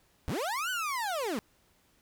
30% pulse linear two-way sweep, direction up then down, 49.81 to 1531 to 191 Hz, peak -28 dBFS, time 0.28-1.39 s, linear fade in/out 0 ms, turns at 0.7 s, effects pink hiss -67 dBFS RMS until 2.01 s

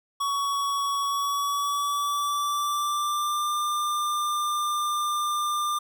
square tone with pitch glide, 1122 to 1195.6 Hz, C#6 to D6, +21 to +31 cents, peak -25 dBFS, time 0.2-5.79 s, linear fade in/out 10 ms, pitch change +110 cents, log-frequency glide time 1.04-3.55 s, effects none

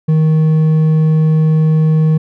triangle tone with hard clipping, 157 Hz, D#3, 16 cents sharp, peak -9 dBFS, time 0.08-2.18 s, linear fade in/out 10 ms, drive 7 dB, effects none

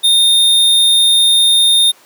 square tone, 3655 Hz, A#7, 35 cents flat, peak -8 dBFS, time 0.03-1.92 s, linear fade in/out 20 ms, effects pink hiss -45 dBFS RMS until 2.05 s + high-pass 400 Hz 12 dB/octave

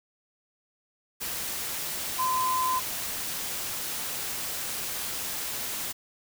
sine tone in noise, 1024 Hz, C6, 38 cents flat, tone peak -24 dBFS, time 2.18-2.8 s, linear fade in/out 20 ms, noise white, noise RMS -33 dBFS, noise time 1.2-5.93 s, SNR +6 dB, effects none

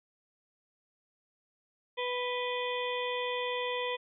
harmonic tone with a mistuned harmonic, 493.9 Hz, B4, in tune, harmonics 1 / 2 / 4 / 5 / 6 / 7, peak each -34 / -37 / -40 / -41 / -42 / -42 dBFS, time 1.97-3.97 s, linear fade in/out 20 ms, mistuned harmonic 6, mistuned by +100 cents, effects none

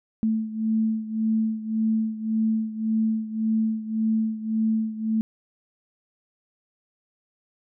sine beating tone pair, 220 / 221.8 Hz, A3 / A3, 0 / +14 cents, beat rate 1.8 Hz, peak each -23 / -27 dBFS, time 0.23-5.21 s, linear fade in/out 0 ms, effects none

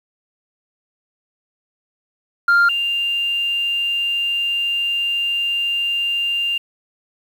sine tone pair in turn, 1396.9 / 2794 Hz, F6 / F7, 0 / 0 cents, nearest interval octave, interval 1200 cents, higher second, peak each -8 / -17 dBFS, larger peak first, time 2.48-2.69 / 2.69-6.58 s, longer second, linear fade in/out 5 ms, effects tanh soft clip ceiling -9 dBFS + 7-bit

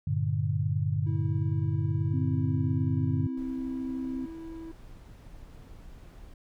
sine chord, G minor, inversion none, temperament equal, 98 / 116.54 / 146.83 Hz, G2 / Bb2 / D3, 0 / 0 / 0 cents, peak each -29 / -31 / -29 dBFS, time 0.07-3.27 s, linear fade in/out 5 ms
triangle tone with pitch glide, 324.1 to 326.9 Hz, E4 to E4, -29 to -14 cents, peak -37 dBFS, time 1.06-4.72 s, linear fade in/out 10 ms, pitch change +15 cents, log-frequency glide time 1.17-2.04 s
sine tone, 260.7 Hz, C4, 6 cents flat, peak -31 dBFS, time 2.13-4.26 s, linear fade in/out 10 ms
brown noise, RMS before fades -47 dBFS, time 3.37-6.34 s, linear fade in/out 5 ms
effects none

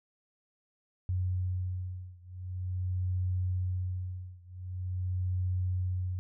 sine beating tone pair, 91.3 / 91.75 Hz, F#2 / F#2, -23 / -14 cents, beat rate 0.45 Hz, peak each -33 / -34 dBFS, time 1.09-6.19 s, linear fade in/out 0 ms, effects none

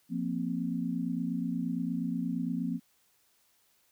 sine chord, F suspended fourth, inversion none, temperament equal, 174.61 / 233.1 / 261.6 Hz, F3 / Bb3 / C4, 0 / 0 / 0 cents, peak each -34 dBFS, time 0.09-2.8 s, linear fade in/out 50 ms, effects white hiss -69 dBFS RMS until 3.91 s

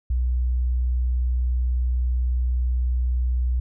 sine tone, 61.8 Hz, B1, 2 cents sharp, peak -19 dBFS, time 0.1-3.6 s, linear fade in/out 5 ms, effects none

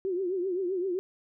sine tone with vibrato, 368.7 Hz, F#4, 6 cents flat, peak -27 dBFS, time 0.05-0.99 s, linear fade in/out 0 ms, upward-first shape triangle, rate 7.7 Hz, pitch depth 130 cents each way, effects none

